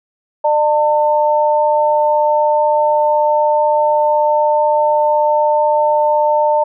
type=tone pair together; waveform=sine; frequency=600 / 899 Hz; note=D5 / A5; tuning=+37 / +37 cents; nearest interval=perfect fifth; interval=700 cents; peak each=-13 dBFS; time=0.44-6.64 s; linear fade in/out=10 ms; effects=none